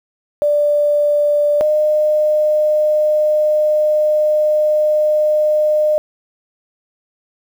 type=tone pair in turn; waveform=sine; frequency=588 / 608 Hz; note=D5 / D#5; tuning=+2 / -40 cents; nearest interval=minor second; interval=58 cents; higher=second; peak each=-11 dBFS; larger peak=neither; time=0.42-1.61 / 1.61-5.98 s; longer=second; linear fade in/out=0 ms; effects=7-bit